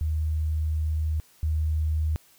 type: tone pair in turn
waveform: sine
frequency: 77.78 / 77.78 Hz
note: D#2 / D#2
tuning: 0 / 0 cents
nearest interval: unison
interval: 0 cents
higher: neither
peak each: -23 / -22 dBFS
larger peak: second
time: 0.01-1.2 / 1.43-2.16 s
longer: first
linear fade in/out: 0 ms
effects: white hiss -58 dBFS RMS until 2.38 s